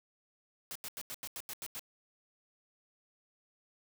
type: noise bursts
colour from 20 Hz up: white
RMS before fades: -42 dBFS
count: 9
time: 0.71-1.794 s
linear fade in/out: 0 ms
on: 44 ms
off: 86 ms
effects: none